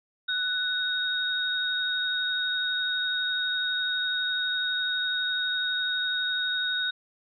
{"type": "tone pair together", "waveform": "sine", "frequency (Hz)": [1488, 3750], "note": ["F#6", "A#7"], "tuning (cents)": [9, 10], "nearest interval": "octave + major third", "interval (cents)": 1601, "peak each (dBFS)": -28, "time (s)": [0.28, 6.91], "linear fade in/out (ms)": 10, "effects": []}